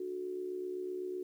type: tone with amplitude modulation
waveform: sine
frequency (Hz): 367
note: F#4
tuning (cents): -14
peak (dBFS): -33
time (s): 0-1.23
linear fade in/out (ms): 5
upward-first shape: sine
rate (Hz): 67.9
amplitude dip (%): 65
effects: 11-bit